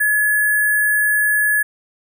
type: tone with sample-and-hold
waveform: sine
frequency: 1700 Hz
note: G#6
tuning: 40 cents sharp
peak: -13 dBFS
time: 0-1.63 s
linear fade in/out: 10 ms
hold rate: 11025 Hz
effects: none